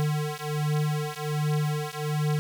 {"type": "beating tone pair", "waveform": "square", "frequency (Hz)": [149.6, 150.9], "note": ["D3", "D3"], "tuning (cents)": [32, 47], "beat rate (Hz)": 1.3, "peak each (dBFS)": [-29, -29], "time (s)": [0, 2.39], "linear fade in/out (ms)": 0, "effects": []}